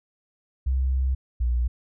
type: tone pair in turn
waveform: sine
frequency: 65.41 / 60.24 Hz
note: C2 / B1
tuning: 0 / -42 cents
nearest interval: minor second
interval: 142 cents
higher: first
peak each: -20 dBFS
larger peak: neither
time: 0.66-1.15 / 1.4-1.68 s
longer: first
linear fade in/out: 10 ms
effects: none